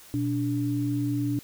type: tone pair together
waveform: sine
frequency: 122.2 / 290.6 Hz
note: B2 / D4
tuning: -18 / -18 cents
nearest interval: octave + minor third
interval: 1500 cents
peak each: -28 / -26 dBFS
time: 0.14-1.39 s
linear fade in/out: 0 ms
effects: white hiss -50 dBFS RMS until 1.43 s